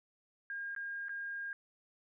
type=tone with dropouts; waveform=sine; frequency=1616 Hz; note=G#6; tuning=48 cents flat; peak=-38 dBFS; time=0.5-1.53 s; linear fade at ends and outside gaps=1 ms; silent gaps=0.75-0.763 / 1.084-1.093 s; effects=none